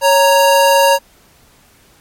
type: tone pair together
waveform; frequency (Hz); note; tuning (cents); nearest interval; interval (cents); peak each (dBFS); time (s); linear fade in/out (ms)
square; 554.4 / 932.4; C#5 / A#5; 0 / 0; major sixth; 900; -11; 0.01-0.99; 50
effects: pink hiss -49 dBFS RMS until 2 s + MP3 64 kbps